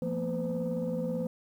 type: tone cluster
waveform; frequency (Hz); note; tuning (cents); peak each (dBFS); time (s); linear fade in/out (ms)
sine; 171 / 225.8 / 244.3 / 510; F3 / A3 / B3 / C5; -36 / +45 / -19 / -44; -33 / -34 / -37 / -32; 0.02-1.27; 2
effects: tanh soft clip ceiling -24 dBFS + 10-bit